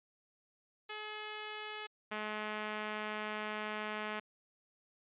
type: tone pair in turn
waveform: 5% pulse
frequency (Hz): 425.8 / 212.9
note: G#4 / G#3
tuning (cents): +43 / +43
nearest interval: octave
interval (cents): 1200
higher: first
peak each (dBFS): -29 / -26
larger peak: second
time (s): 0.89-1.87 / 2.11-4.2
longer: second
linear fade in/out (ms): 10
effects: resampled to 8000 Hz